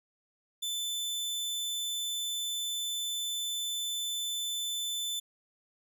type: tone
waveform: sawtooth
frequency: 3520 Hz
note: A7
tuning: in tune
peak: -29 dBFS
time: 0.62-5.2 s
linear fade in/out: 10 ms
effects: none